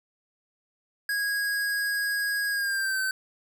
square tone with pitch glide, 1648 to 1537.6 Hz, G#6 to G6, -14 to -34 cents, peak -26 dBFS, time 1.09-3.11 s, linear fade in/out 2 ms, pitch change -120 cents, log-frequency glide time 2.5-3 s, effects none

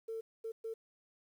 sine tone bursts at uneven times, 449.1 Hz, A4, 35 cents sharp, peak -37 dBFS, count 3, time 0.08-0.21 / 0.44-0.52 / 0.64-0.74 s, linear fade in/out 10 ms, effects tanh soft clip ceiling -33 dBFS + 11-bit

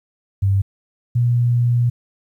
sine tone pair in turn, 98 / 120.6 Hz, G2 / B2, 0 / -41 cents, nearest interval major third, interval 359 cents, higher second, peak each -13 dBFS, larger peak neither, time 0.42-0.62 / 1.15-1.9 s, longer second, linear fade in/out 10 ms, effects 9-bit

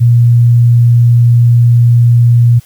sine tone, 119.1 Hz, A#2, 38 cents sharp, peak -3 dBFS, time 0-2.6 s, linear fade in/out 20 ms, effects white hiss -44 dBFS RMS until 2.65 s

